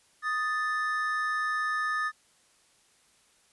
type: tone pair together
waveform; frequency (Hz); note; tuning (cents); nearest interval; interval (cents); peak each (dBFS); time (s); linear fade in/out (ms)
triangle; 1243.5 / 1760; D#6 / A6; -1 / 0; tritone; 601; -28; 0.22-2.12; 50
effects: white hiss -64 dBFS RMS until 3.52 s + resampled to 24000 Hz